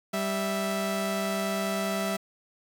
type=tone pair together; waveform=sawtooth; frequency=196 / 658.2 Hz; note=G3 / E5; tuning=0 / -3 cents; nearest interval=octave + major sixth; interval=2097 cents; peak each=-26 dBFS; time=0.13-2.17 s; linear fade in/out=10 ms; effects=8-bit